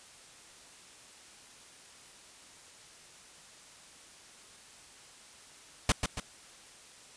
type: noise with echo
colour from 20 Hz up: pink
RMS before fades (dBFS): -24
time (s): 5.89-5.92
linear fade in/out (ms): 2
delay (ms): 140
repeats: 2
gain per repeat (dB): -6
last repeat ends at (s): 6.2
effects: white hiss -54 dBFS RMS until 7.16 s + resampled to 22050 Hz